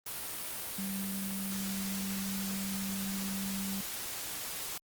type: tone in noise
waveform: sine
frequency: 194.4 Hz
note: G3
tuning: 14 cents flat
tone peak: -35 dBFS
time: 0.78-3.81 s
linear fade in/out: 5 ms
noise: white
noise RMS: -39 dBFS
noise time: 0.06-4.78 s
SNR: +1 dB
effects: Opus 32 kbps